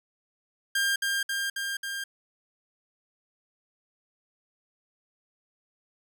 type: tone with echo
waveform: sawtooth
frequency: 1601 Hz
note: G6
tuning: 36 cents sharp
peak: -20 dBFS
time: 0.75-0.96 s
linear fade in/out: 5 ms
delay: 270 ms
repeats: 4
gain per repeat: -2 dB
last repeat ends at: 2.04 s
effects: none